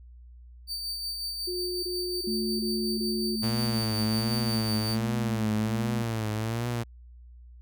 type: tone with tremolo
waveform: 40% pulse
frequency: 4604 Hz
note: D8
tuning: 35 cents flat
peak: -29 dBFS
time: 0.67-4.98 s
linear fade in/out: 50 ms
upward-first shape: sine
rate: 5.5 Hz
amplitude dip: 35%
type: tone bursts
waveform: sine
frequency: 360 Hz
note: F#4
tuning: 47 cents flat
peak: -31 dBFS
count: 5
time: 1.47-3.362 s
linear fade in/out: 10 ms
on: 360 ms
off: 23 ms
type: tone with pitch glide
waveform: sine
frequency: 220 to 215.2 Hz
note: A3 to A3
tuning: 0 to -38 cents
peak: -29 dBFS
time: 2.27-6.02 s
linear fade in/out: 5 ms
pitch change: -38 cents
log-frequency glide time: 4.89-5.2 s
type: tone with vibrato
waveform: sawtooth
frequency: 113.6 Hz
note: A#2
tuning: 44 cents flat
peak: -24 dBFS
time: 3.42-6.84 s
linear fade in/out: 20 ms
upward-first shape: triangle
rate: 1.3 Hz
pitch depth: 120 cents each way
effects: added 60 Hz sine -46 dBFS peak until 7.61 s